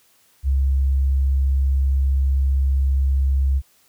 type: tone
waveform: sine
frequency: 67.6 Hz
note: C#2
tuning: 43 cents flat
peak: -15 dBFS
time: 0.43-3.62 s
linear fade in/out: 50 ms
effects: white hiss -58 dBFS RMS until 3.88 s